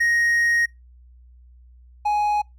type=tone pair in turn; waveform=triangle; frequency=1873 / 834.3 Hz; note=A#6 / G#5; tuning=+8 / +8 cents; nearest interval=octave + major second; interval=1400 cents; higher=first; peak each=-15 / -16 dBFS; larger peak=first; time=0-0.66 / 2.05-2.42 s; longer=first; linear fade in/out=10 ms; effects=noise-tail reverb RT60 0.2 s tail -26 dB re dry + added 61 Hz sine -46 dBFS peak until 2.58 s